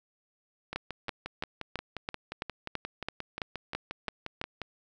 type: two click trains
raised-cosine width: 0.3 ms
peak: -16 / -20 dBFS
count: 12 / 23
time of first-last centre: 0.76-4.414 / 0.73-4.617 s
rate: 3.01 / 5.66 Hz
effects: none